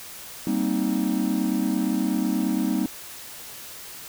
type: chord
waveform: triangle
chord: C minor seventh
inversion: second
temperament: equal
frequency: 196 / 233.1 / 261.6 / 311.1 Hz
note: G3 / Bb3 / C4 / Eb4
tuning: 0 / 0 / 0 / 0 cents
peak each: -25 dBFS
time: 0.47-2.86 s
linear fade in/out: 2 ms
effects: white hiss -40 dBFS RMS until 4.08 s